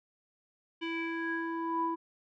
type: tone with low-pass filter sweep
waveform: square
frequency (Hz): 330.7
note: E4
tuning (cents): +6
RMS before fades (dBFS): -34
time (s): 0.81-1.96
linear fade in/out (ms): 20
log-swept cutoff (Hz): 2800 to 860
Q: 6.3
effects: none